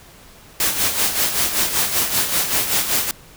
white noise with tremolo, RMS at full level -17 dBFS, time 0.6-3.11 s, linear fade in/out 2 ms, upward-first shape sine, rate 5.2 Hz, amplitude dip 60%, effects pink hiss -45 dBFS RMS until 3.36 s

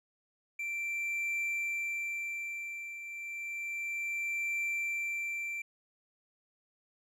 triangle tone with tremolo, 2349 Hz, D7, in tune, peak -29 dBFS, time 0.59-5.62 s, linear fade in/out 5 ms, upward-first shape triangle, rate 0.31 Hz, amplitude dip 70%, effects none

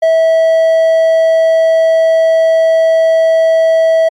triangle tone, 650 Hz, E5, 24 cents flat, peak -4 dBFS, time 0.02-4.09 s, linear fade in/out 10 ms, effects MP3 64 kbps

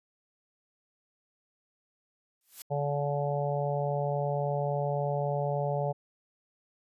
blue noise with exponential growth, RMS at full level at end -37 dBFS, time 2.41-2.62 s, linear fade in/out 1 ms, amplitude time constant 44 ms
harmonic tone, 143.6 Hz, D3, 39 cents flat, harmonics 1 / 3 / 4 / 5 / 6, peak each -31 / -36 / -32 / -35 / -39 dBFS, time 2.7-5.93 s, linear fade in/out 20 ms
effects resampled to 32000 Hz

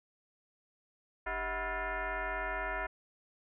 sine tone with frequency modulation, 392 Hz, G4, in tune, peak -33 dBFS, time 1.26-2.87 s, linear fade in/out 10 ms, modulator 344 Hz, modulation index 4.9, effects none

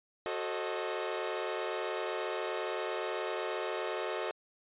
sawtooth chord, F# diminished seventh, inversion none, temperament equal with one note detuned, 370 / 440 / 534.6 / 622.3 Hz, F#4 / A4 / C5 / Eb5, 0 / 0 / +37 / 0 cents, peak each -35 / -34 / -37 / -35 dBFS, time 0.26-4.31 s, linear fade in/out 0 ms, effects resampled to 8000 Hz

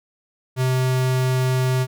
square tone, 128.9 Hz, C3, 26 cents flat, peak -18 dBFS, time 0.56-1.87 s, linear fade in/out 50 ms, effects none

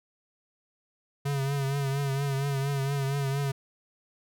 square tone with vibrato, 138.59 Hz, C#3, in tune, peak -27 dBFS, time 1.25-3.52 s, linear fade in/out 10 ms, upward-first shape triangle, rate 4.3 Hz, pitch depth 57 cents each way, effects none

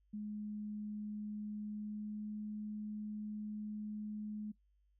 sine tone with pitch glide, 210.2 to 211.5 Hz, G#3 to G#3, +21 to +32 cents, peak -40 dBFS, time 0.13-4.52 s, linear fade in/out 10 ms, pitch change +11 cents, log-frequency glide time 1.63-2.35 s, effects noise-tail reverb RT60 0.1 s tail -18 dB re dry + added 50 Hz sine -70 dBFS peak until 4.99 s

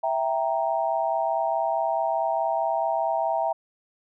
sine chord, E diminished, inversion none, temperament equal, 659.3 / 784 / 932.3 Hz, E5 / G5 / Bb5, 0 / 0 / 0 cents, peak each -25 / -27 / -28 dBFS, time 0.03-3.53 s, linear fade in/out 10 ms, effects none

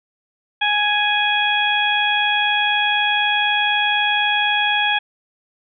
harmonic tone, 832 Hz, G#5, 3 cents sharp, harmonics 1 / 2 / 3 / 4, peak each -21 / -21 / -21 / -21 dBFS, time 0.61-4.99 s, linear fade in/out 10 ms, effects none

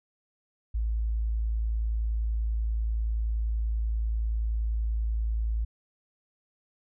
sine tone, 55.2 Hz, A1, 6 cents sharp, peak -25 dBFS, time 0.74-5.65 s, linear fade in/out 10 ms, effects none

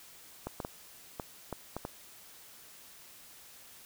clicks, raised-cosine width 1 ms, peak -22 dBFS, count 7, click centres 0.47 / 0.602 / 0.649 / 1.198 / 1.527 / 1.766 / 1.851 s, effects white hiss -54 dBFS RMS until 3.85 s

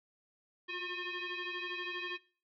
sine tone with frequency modulation, 352.8 Hz, F4, 18 cents sharp, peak -37 dBFS, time 0.68-2.18 s, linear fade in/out 20 ms, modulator 718 Hz, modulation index 4.4, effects noise-tail reverb RT60 0.4 s tail -19 dB re dry

